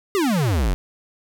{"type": "exponential sweep", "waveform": "square", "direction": "down", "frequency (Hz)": [417.7, 41.2], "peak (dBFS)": -18, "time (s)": [0.15, 0.74], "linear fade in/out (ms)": 0, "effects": []}